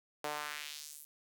sawtooth tone with high-pass filter sweep, 148.8 Hz, D3, 23 cents sharp, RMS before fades -43 dBFS, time 0.24-1.05 s, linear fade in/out 2 ms, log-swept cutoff 560 to 12000 Hz, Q 1.4, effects 10-bit

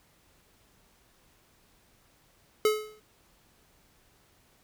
square tone with exponential decay, 428.2 Hz, A4, 47 cents flat, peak -19 dBFS, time 2.65-3 s, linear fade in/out 2 ms, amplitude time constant 76 ms, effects pink hiss -64 dBFS RMS until 4.63 s

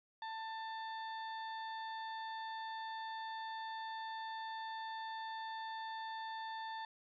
35% pulse tone, 890 Hz, A5, 20 cents sharp, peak -40 dBFS, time 0.22-6.85 s, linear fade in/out 2 ms, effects resampled to 11025 Hz + 13-bit

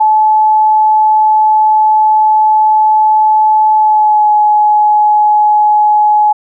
sine tone with pitch glide, 862 to 844.3 Hz, A5 to G#5, -36 to +28 cents, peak -5 dBFS, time 0-6.33 s, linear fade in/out 10 ms, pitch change -36 cents, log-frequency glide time 3.76-4.31 s, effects none

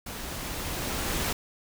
pink noise with level ramp, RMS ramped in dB -38 to -28 dBFS, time 0.06-1.33 s, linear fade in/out 5 ms, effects none

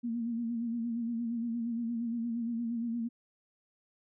sine tone with vibrato, 233.1 Hz, A#3, in tune, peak -31 dBFS, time 0.03-3.09 s, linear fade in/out 20 ms, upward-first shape sine, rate 8.6 Hz, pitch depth 52 cents each way, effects none

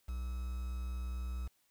triangle tone with quantisation, 62.2 Hz, B1, 13 cents sharp, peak -34 dBFS, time 0.08-1.48 s, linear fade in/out 10 ms, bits 9, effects white hiss -74 dBFS RMS until 1.7 s

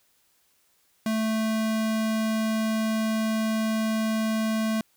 square tone, 220 Hz, A3, in tune, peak -24 dBFS, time 1.06-4.81 s, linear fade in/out 2 ms, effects white hiss -66 dBFS RMS until 4.96 s

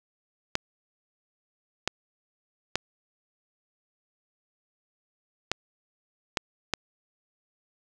clicks, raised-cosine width 0.2 ms, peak -7 dBFS, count 6, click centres 0.554 / 1.876 / 2.756 / 5.516 / 6.372 / 6.737 s, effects none

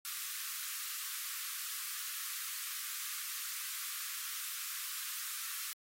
white high-pass noise, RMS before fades -41 dBFS, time 0.05-5.73 s, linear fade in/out 0 ms, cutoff 1100 Hz, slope 96 dB/octave, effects AAC 48 kbps

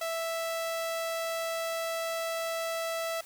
sawtooth tone, 659.3 Hz, E5, in tune, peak -27 dBFS, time 0.01-3.21 s, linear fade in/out 5 ms, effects white hiss -52 dBFS RMS until 3.25 s

